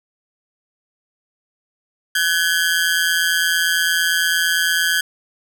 sawtooth ring-modulated tone, 1600 Hz, G6, 35 cents sharp, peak -9 dBFS, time 2.15-5.01 s, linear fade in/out 5 ms, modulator 84.4 Hz, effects none

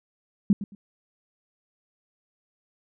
sine tone with echo, 200.7 Hz, G3, 41 cents sharp, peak -14 dBFS, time 0.5-0.53 s, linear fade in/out 2 ms, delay 110 ms, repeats 2, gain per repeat -14 dB, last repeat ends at 0.75 s, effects none

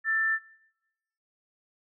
sine tone pair together, 1331 / 1776.7 Hz, E6 / A6, +16 / +16 cents, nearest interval perfect fourth, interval 500 cents, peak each -36 / -24 dBFS, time 0.04-0.39 s, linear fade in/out 50 ms, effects noise-tail reverb RT60 0.9 s tail -22 dB re dry

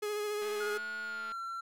45% pulse tone with vibrato, 418.1 Hz, G#4, 12 cents sharp, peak -33 dBFS, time 0.02-0.78 s, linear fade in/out 10 ms, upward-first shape sine, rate 14 Hz, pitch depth 21 cents each way
click train, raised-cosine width 0.3 ms, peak -34 dBFS, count 198, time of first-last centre 0.42-1.32 s, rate 219 Hz
triangle tone with pitch glide, 1436 to 1355.4 Hz, F6 to E6, +48 to +48 cents, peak -35 dBFS, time 0.6-1.61 s, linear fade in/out 10 ms, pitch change -100 cents, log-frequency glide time 1.02-1.4 s
effects none

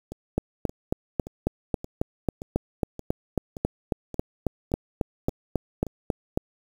two click trains, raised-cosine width 2 ms, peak -9 / -22 dBFS, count 23 / 11, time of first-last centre 0.38-6.375 / 0.12-5.867 s, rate 3.67 / 1.74 Hz, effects 7-bit

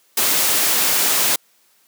white noise, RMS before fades -17 dBFS, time 0.17-1.36 s, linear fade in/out 5 ms, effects white hiss -58 dBFS RMS until 1.87 s + high-pass 200 Hz 12 dB/octave

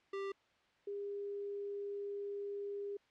square / sine tone pair in turn, 393.4 / 404 Hz, G4 / G#4, +6 / -48 cents, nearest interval unison, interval 46 cents, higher second, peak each -39 / -39 dBFS, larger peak neither, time 0.13-0.32 / 0.87-2.97 s, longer second, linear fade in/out 5 ms, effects white hiss -71 dBFS RMS until 3.1 s + low-pass 3000 Hz 12 dB/octave

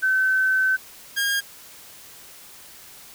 sine / sawtooth tone pair in turn, 1530 / 1621 Hz, G6 / G#6, -42 / -42 cents, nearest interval minor second, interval 100 cents, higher second, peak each -17 dBFS, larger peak neither, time 0.02-0.77 / 1.16-1.41 s, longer first, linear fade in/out 20 ms, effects white hiss -45 dBFS RMS until 3.14 s

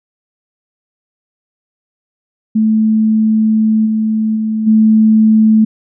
sine tone with level steps, 218.4 Hz, A3, 13 cents flat, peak -8 / -11 / -13 / -5 dBFS, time 2.55-5.65 s, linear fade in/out 10 ms, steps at 3.85 / 4.35 / 4.66 s, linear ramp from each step 20 ms, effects none

